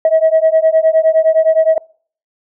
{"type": "beating tone pair", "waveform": "sine", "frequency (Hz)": [636, 645.7], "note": ["D#5", "E5"], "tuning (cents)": [38, -36], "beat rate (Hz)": 9.7, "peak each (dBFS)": -10, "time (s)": [0.05, 1.78], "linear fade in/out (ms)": 2, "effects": ["noise-tail reverb RT60 0.5 s tail -26 dB re dry", "tanh soft clip ceiling -3 dBFS"]}